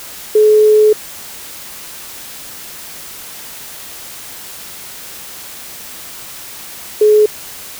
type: tone pair in turn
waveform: sine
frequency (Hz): 427.3 / 424.3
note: G#4 / G#4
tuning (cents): +49 / +37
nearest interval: unison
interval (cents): 12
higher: first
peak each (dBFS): -5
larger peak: neither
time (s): 0.35-0.93 / 7.01-7.26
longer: first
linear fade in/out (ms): 5
effects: white hiss -31 dBFS RMS until 7.79 s